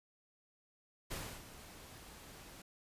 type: noise with ADSR envelope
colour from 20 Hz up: pink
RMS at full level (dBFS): -42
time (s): 1.1-2.62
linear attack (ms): 17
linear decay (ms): 300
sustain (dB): -12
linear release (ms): 5
effects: resampled to 32000 Hz